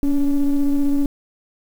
triangle ring-modulated tone, 144.7 Hz, D3, 25 cents flat, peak -8 dBFS, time 0.03-1.06 s, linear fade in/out 2 ms, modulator 137 Hz, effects tanh soft clip ceiling -7 dBFS + 7-bit

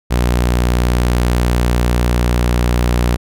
sawtooth tone with pitch glide, 60.5 to 60.12 Hz, B1 to B1, -35 to -46 cents, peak -8 dBFS, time 0.1-3.17 s, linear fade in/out 20 ms, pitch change -11 cents, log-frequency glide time 0.46-2.77 s, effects none

